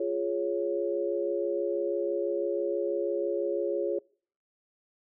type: chord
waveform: sine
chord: Db major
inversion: first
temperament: equal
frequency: 349.2 / 415.3 / 554.4 Hz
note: F4 / Ab4 / Db5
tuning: 0 / 0 / 0 cents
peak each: -31 dBFS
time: 0-3.99 s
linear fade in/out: 5 ms
effects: noise-tail reverb RT60 0.5 s tail -25 dB re dry